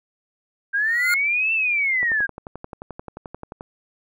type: linear two-way sweep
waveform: sine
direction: up then down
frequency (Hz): 1581 to 2689 to 1581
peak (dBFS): -18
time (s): 0.73-2.27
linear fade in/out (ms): 20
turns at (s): 1.53
type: tone with exponential growth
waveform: square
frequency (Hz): 1428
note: F6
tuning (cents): +38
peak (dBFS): -18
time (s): 0.76-1.14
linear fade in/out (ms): 1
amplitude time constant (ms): 81
type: click train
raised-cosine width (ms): 1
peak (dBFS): -20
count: 19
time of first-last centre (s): 2.03-3.609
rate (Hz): 11.4
effects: none